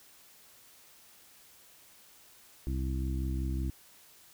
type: harmonic tone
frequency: 65.41 Hz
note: C2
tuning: in tune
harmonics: 1 / 2 / 3 / 4 / 5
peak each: -31 / -38 / -43 / -42 / -42 dBFS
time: 2.67-3.7 s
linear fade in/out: 0 ms
effects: white hiss -58 dBFS RMS until 4.33 s